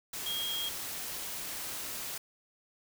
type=tone in noise; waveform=sine; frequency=3255 Hz; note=G#7; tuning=36 cents flat; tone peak=-33 dBFS; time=0.26-0.69 s; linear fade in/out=5 ms; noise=white; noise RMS=-39 dBFS; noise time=0.13-2.18 s; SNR=+3 dB; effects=none